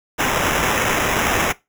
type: noise with sample-and-hold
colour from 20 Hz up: white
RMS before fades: -19 dBFS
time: 0.18-1.53 s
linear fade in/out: 20 ms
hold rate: 4410 Hz
effects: noise-tail reverb RT60 0.2 s tail -19 dB re dry